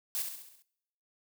blue noise with echo, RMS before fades -33 dBFS, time 0.15-0.22 s, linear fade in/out 0 ms, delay 67 ms, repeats 6, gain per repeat -5 dB, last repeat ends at 0.622 s, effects noise-tail reverb RT60 0.9 s tail -25 dB re dry

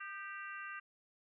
harmonic tone with a mistuned harmonic, 391.3 Hz, G4, 3 cents flat, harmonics 3 / 4 / 5 / 6 / 7, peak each -48 / -46 / -51 / -58 / -52 dBFS, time 0-0.8 s, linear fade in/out 10 ms, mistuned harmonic 3, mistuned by +53 cents, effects none

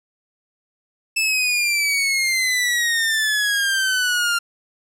sawtooth exponential sweep, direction down, 2637 to 1388 Hz, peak -14 dBFS, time 1.16-4.39 s, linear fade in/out 10 ms, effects low-pass 12000 Hz 12 dB/octave

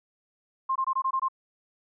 sine tone bursts, 1059 Hz, C6, 21 cents sharp, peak -23 dBFS, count 7, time 0.69-1.285 s, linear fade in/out 10 ms, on 67 ms, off 21 ms, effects none

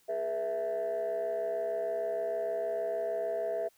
sine chord, E major, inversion first, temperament equal with one note detuned, 415.3 / 481.8 / 659.3 Hz, G#4 / B4 / E5, 0 / -43 / 0 cents, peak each -36 / -36 / -30 dBFS, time 0.08-3.69 s, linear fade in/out 20 ms, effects tanh soft clip ceiling -26 dBFS + white hiss -67 dBFS RMS until 3.77 s

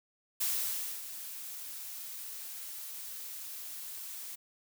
blue noise with ADSR envelope, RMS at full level -31 dBFS, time 0.4-4.36 s, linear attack 13 ms, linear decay 600 ms, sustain -12 dB, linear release 15 ms, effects none

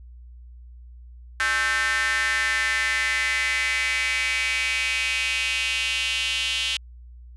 square tone with high-pass filter sweep, 120 Hz, B2, 49 cents flat, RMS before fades -24 dBFS, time 1.4-6.77 s, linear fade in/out 0 ms, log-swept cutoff 1600 to 3000 Hz, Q 4.7, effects added 60 Hz sine -41 dBFS peak until 7.36 s + resampled to 24000 Hz

